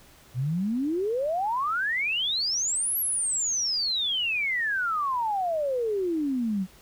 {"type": "exponential two-way sweep", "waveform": "sine", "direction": "up then down", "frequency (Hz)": [118, 11840, 179.6], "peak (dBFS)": -24, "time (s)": [0.34, 6.67], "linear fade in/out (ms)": 50, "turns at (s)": 2.98, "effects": ["pink hiss -54 dBFS RMS until 6.81 s"]}